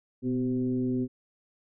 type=tone with frequency modulation; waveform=sine; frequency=252.7 Hz; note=B3; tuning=40 cents sharp; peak=-25 dBFS; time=0.22-1.08 s; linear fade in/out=50 ms; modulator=131 Hz; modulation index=0.79; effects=none